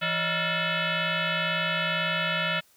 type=tone with frequency modulation; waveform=sine; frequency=625 Hz; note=D#5; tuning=8 cents sharp; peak=-24 dBFS; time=0.01-2.61 s; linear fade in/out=20 ms; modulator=396 Hz; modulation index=7; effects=white hiss -61 dBFS RMS until 2.76 s